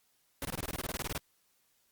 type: noise bursts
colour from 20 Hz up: pink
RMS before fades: -36 dBFS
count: 15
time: 0.42-1.178 s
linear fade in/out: 0 ms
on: 30 ms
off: 22 ms
effects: white hiss -72 dBFS RMS until 1.91 s + Opus 48 kbps